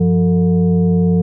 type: tone with frequency modulation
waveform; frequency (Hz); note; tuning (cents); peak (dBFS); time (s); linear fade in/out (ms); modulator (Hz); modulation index
sine; 175.3; F3; +7; -10; 0-1.22; 10; 272; 0.69
effects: none